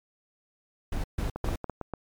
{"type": "noise bursts", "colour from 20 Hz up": "brown", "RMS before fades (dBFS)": -29, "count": 3, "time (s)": [0.92, 1.56], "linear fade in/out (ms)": 5, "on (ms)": 120, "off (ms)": 140}
{"type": "clicks", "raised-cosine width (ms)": 1, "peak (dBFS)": -19, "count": 7, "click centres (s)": [1.36, 1.444, 1.488, 1.643, 1.697, 1.813, 1.937]}
{"effects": ["MP3 96 kbps"]}